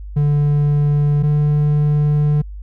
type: tone pair in turn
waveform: triangle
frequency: 146.2 / 148.24 Hz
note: D3 / D3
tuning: -7 / +17 cents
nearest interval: unison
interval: 24 cents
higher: second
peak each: -10 dBFS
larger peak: neither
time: 0.16-1.23 / 1.23-2.42 s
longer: second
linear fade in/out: 10 ms
effects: added 50 Hz sine -28 dBFS peak until 2.62 s